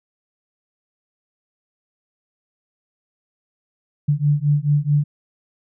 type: beating tone pair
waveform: sine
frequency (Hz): 144.1 / 148.7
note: D3 / D3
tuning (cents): -33 / +22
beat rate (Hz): 4.6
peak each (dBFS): -18 / -18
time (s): 4.08-5.04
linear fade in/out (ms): 10
effects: none